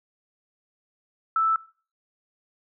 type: tone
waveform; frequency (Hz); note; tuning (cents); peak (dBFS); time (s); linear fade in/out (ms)
sine; 1318.5; E6; 0; -19; 1.36-1.56; 2
effects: noise-tail reverb RT60 0.4 s tail -20 dB re dry